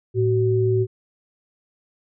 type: tone pair together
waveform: sine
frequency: 111.54 / 376.8 Hz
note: A2 / F#4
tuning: +24 / +32 cents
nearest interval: octave + major sixth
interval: 2108 cents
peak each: -19 dBFS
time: 0.14-0.87 s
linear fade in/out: 50 ms
effects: none

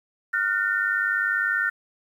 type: tone cluster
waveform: sine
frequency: 1410 / 1510 / 1815 Hz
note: F6 / F#6 / A#6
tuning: +16 / +35 / -47 cents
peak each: -25 / -26 / -25 dBFS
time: 0.33-1.7 s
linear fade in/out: 10 ms
effects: 9-bit

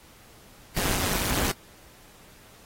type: noise with amplitude modulation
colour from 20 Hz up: pink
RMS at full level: -23 dBFS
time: 0.76-1.52 s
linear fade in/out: 10 ms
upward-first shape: sine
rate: 192 Hz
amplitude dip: 85%
effects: pink hiss -53 dBFS RMS until 2.65 s + AAC 48 kbps

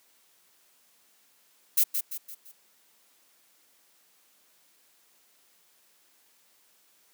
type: noise with echo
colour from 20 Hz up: violet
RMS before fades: -21 dBFS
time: 1.77-1.84 s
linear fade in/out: 10 ms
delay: 170 ms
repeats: 4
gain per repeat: -7 dB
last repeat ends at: 2.52 s
effects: white hiss -64 dBFS RMS until 7.13 s + high-pass 200 Hz 12 dB/octave

